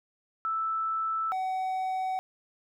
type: tone pair in turn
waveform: sine / triangle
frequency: 1318.5 / 752.5 Hz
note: E6 / F#5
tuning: 0 / +29 cents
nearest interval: minor seventh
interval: 971 cents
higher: first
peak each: -27 / -26 dBFS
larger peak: second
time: 0.45-1.32 / 1.32-2.19 s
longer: neither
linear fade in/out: 0 ms
effects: none